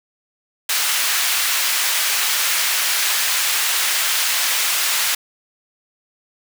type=high-pass noise; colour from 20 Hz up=pink; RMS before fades=-19 dBFS; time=0.69-5.15 s; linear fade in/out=5 ms; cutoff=1700 Hz; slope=12 dB/octave; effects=none